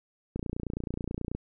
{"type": "click train", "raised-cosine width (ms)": 3, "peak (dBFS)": -20, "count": 30, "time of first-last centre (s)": [0.36, 1.35], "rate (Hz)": 29.3, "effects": []}